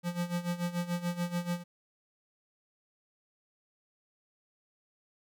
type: tone with tremolo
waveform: square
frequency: 174.61 Hz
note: F3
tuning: in tune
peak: -29 dBFS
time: 0.03-1.64 s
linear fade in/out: 50 ms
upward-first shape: sine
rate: 6.9 Hz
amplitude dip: 80%
effects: none